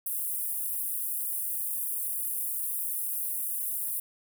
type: high-pass noise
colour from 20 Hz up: pink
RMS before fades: -32 dBFS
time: 0.06-4 s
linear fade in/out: 5 ms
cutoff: 9700 Hz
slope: 48 dB/octave
effects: none